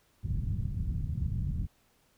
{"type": "low-pass noise", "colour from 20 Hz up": "white", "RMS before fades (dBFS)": -32, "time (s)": [0.23, 1.67], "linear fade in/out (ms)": 20, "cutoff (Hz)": 140, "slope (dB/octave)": 24, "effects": ["pink hiss -68 dBFS RMS until 2.17 s"]}